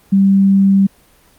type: tone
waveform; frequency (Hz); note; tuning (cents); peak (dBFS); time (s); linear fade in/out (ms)
sine; 195.4; G3; -5; -7; 0.12-0.87; 10
effects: pink hiss -50 dBFS RMS until 1.38 s + Opus 24 kbps